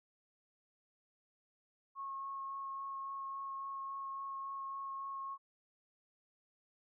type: tone with vibrato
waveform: sine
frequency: 1090 Hz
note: C#6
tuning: 29 cents flat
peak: -40 dBFS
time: 1.95-5.38 s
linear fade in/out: 50 ms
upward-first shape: sine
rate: 3.6 Hz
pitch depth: 9 cents each way
effects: none